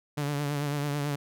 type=tone with vibrato; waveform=sawtooth; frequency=144.8 Hz; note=D3; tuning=24 cents flat; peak=-24 dBFS; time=0.17-1.16 s; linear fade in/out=10 ms; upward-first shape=triangle; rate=9.1 Hz; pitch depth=53 cents each way; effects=none